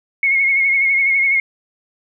sine tone with vibrato, 2176 Hz, C#7, 33 cents flat, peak -12 dBFS, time 0.23-1.4 s, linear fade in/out 2 ms, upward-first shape sine, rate 12 Hz, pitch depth 40 cents each way, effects none

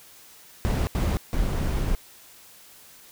brown noise bursts at uneven times, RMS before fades -24 dBFS, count 3, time 0.65-0.87 / 0.95-1.17 / 1.33-1.95 s, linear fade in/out 0 ms, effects white hiss -50 dBFS RMS until 3.11 s

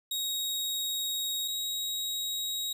sawtooth tone pair in turn, 3776 / 3802 Hz, A#7 / A#7, +22 / +33 cents, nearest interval unison, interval 11 cents, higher second, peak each -27 / -28 dBFS, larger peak first, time 0.11-1.48 / 1.48-2.73 s, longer first, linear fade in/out 5 ms, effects none

